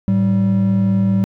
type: tone pair together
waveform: triangle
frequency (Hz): 108.3 / 192.97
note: A2 / G3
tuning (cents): -27 / -27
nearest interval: minor seventh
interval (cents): 1000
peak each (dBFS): -16 / -11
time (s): 0.08-1.24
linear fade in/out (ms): 0
effects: tanh soft clip ceiling -4 dBFS